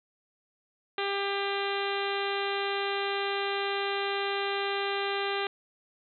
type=harmonic tone; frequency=398 Hz; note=G4; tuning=26 cents sharp; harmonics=1 / 2 / 3 / 4 / 5 / 6 / 7 / 8 / 9 / 10; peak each=-32 / -35 / -37 / -38 / -39 / -40 / -40 / -41 / -42 / -42 dBFS; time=0.98-5.47 s; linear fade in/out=2 ms; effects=none